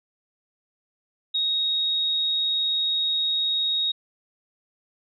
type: tone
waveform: sine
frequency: 3761 Hz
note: A#7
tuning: 15 cents sharp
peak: -21 dBFS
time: 1.34-3.92 s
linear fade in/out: 10 ms
effects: none